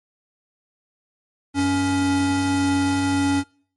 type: tone pair together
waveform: square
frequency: 94.1 / 280.6 Hz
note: F#2 / C#4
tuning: +30 / +21 cents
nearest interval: octave + perfect fifth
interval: 1891 cents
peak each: -28 / -19 dBFS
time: 1.54-3.44 s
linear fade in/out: 50 ms
effects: noise-tail reverb RT60 0.5 s tail -24 dB re dry + MP3 48 kbps